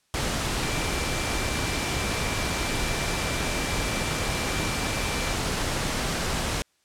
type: tone in noise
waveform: sine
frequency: 2349 Hz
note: D7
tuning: in tune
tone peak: -36 dBFS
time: 0.63-5.33 s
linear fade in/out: 0 ms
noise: pink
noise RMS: -27 dBFS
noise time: 0.14-6.62 s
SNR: -12 dB
effects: white hiss -68 dBFS RMS until 6.84 s + low-pass 9000 Hz 12 dB/octave